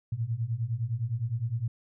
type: beating tone pair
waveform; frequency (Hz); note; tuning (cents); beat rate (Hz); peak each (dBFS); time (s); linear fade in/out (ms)
sine; 110 / 119.8; A2 / A#2; 0 / +48; 9.8; -32 / -30; 0.12-1.68; 5
effects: none